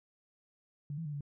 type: tone with pitch steps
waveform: sine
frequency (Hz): 145.1 / 164 / 147.9 / 143.4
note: D3 / E3 / D3 / D3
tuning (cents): -21 / -9 / +13 / -41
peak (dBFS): -36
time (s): 0.9-1.208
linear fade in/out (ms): 2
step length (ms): 77
effects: none